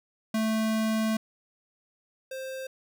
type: tone pair in turn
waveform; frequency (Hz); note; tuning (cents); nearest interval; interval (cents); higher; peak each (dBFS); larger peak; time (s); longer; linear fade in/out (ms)
square; 220 / 526.3; A3 / C5; 0 / +10; octave + minor third; 1510; second; -25 / -35; first; 0.34-1.17 / 2.31-2.67; first; 5
effects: none